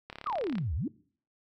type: click train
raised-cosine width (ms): 0.3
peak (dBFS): -25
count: 18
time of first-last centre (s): 0.1-0.583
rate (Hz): 35.2
type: exponential two-way sweep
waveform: sine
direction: down then up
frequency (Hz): 1299 to 65.41 to 344.1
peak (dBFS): -29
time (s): 0.26-0.88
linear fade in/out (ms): 5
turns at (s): 0.75
effects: noise-tail reverb RT60 0.5 s tail -21 dB re dry